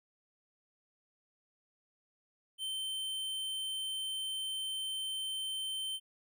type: tone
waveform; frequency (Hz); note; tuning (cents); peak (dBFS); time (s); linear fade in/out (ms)
square; 3100; G7; -20; -36; 2.58-6; 50
effects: none